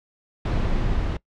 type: noise with level ramp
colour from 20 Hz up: brown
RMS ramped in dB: -21 to -24 dBFS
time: 0.45-1.17 s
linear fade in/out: 5 ms
effects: noise-tail reverb RT60 0.1 s tail -22 dB re dry + low-pass 4000 Hz 12 dB/octave